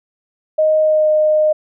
sine tone with pitch glide, 622.3 to 614.8 Hz, D#5 to D#5, 0 to -21 cents, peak -10 dBFS, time 0.58-1.53 s, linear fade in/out 10 ms, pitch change -21 cents, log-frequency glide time 0.8-1.09 s, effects none

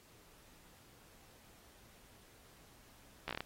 slowing click train, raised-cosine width 0.3 ms, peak -22 dBFS, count 7, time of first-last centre 3.28-3.406 s, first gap 13 ms, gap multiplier 1.19, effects pink hiss -63 dBFS RMS until 3.45 s + AAC 48 kbps

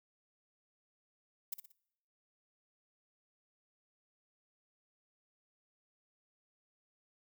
violet noise with echo, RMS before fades -38 dBFS, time 1.52-1.54 s, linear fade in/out 5 ms, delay 60 ms, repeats 3, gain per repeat -8 dB, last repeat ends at 1.72 s, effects noise-tail reverb RT60 0.8 s tail -24 dB re dry

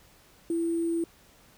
sine tone with sample-and-hold, 334.8 Hz, E4, 27 cents sharp, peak -25 dBFS, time 0.5-1.04 s, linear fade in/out 2 ms, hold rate 8820 Hz, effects pink hiss -58 dBFS RMS until 1.57 s

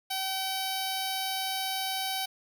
10% pulse tone with notch filter, 766 Hz, G5, 40 cents flat, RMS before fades -32 dBFS, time 0.1-2.26 s, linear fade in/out 10 ms, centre 1800 Hz, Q 1.1, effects none

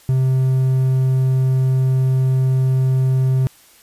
triangle tone, 130.81 Hz, C3, in tune, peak -11 dBFS, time 0.09-3.47 s, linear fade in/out 0 ms, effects white hiss -49 dBFS RMS until 3.82 s + resampled to 32000 Hz

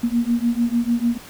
sine beating tone pair, 233.1 / 239.8 Hz, A#3 / A#3, 0 / +49 cents, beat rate 6.7 Hz, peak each -20 dBFS, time 0.03-1.18 s, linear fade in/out 10 ms, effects pink hiss -41 dBFS RMS until 1.29 s

